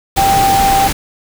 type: tone in noise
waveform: sine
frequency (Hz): 785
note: G5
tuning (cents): +2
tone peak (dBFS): -9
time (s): 0.17-0.88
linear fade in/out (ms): 10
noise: pink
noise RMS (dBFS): -17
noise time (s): 0.16-0.93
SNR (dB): +5
effects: none